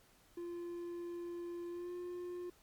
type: tone with pitch glide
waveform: triangle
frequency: 346.2 to 354.9 Hz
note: F4 to F4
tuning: -15 to +28 cents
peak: -39 dBFS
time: 0.37-2.5 s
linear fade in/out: 5 ms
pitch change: +43 cents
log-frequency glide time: 1.7-1.92 s
effects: pink hiss -67 dBFS RMS until 2.62 s + MP3 96 kbps